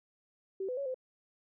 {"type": "tone with pitch steps", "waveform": "sine", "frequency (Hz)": [384.6, 502, 557, 514], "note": ["G4", "B4", "C#5", "C5"], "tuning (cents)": [-33, 28, 8, -31], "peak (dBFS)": -33, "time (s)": [0.6, 0.944], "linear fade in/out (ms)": 5, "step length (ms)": 86, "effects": []}